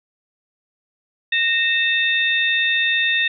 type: tone cluster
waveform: sine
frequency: 1852 / 2637 / 3634 Hz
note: A#6 / E7 / A#7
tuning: -12 / 0 / -45 cents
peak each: -19 / -21 / -21 dBFS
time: 1.32-3.28 s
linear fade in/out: 5 ms
effects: none